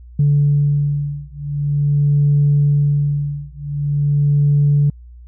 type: beating tone pair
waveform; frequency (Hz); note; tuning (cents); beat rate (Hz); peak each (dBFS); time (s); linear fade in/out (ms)
sine; 144.4 / 144.85; D3 / D3; -29 / -24; 0.45; -15; 0.19-4.9; 5
effects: tanh soft clip ceiling -6 dBFS + added 60 Hz sine -36 dBFS peak until 5.27 s